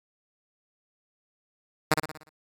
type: tone with echo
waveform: 5% pulse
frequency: 155.56 Hz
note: D#3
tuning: in tune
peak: -7 dBFS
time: 1.91-1.94 s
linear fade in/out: 5 ms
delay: 59 ms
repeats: 6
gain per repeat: -6 dB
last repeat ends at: 2.294 s
effects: AAC 64 kbps